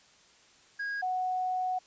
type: tone pair in turn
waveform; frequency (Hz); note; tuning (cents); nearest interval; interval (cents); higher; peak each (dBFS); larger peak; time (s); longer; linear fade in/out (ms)
triangle / sine; 1640 / 739; G#6 / F#5; -22 / -2; octave + major second; 1380; first; -30 / -28; second; 0.79-1.02 / 1.02-1.79; second; 10
effects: white hiss -60 dBFS RMS until 1.86 s + resampled to 16000 Hz